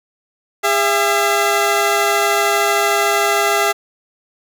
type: tone pair together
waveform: 15% pulse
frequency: 406.3 / 672.8 Hz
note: G#4 / E5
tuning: -38 / +35 cents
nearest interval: major sixth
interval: 873 cents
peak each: -10 dBFS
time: 0.63-3.73 s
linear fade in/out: 20 ms
effects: none